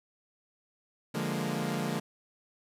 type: chord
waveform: sawtooth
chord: Bb dominant seventh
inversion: first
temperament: equal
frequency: 146.83 / 174.61 / 207.7 / 233.1 Hz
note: D3 / F3 / Ab3 / Bb3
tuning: 0 / 0 / 0 / 0 cents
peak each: -32 dBFS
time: 1.14-2 s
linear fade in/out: 10 ms
effects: resampled to 32000 Hz + 10-bit